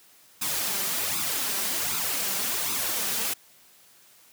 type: noise with flanger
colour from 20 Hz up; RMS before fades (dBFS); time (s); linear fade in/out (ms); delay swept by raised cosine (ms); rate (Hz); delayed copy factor
white; -28; 0.41-3.34; 10; 0.79 to 5.19; 1.3; +0.65
effects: white hiss -56 dBFS RMS until 4.32 s + high-pass 100 Hz 12 dB/octave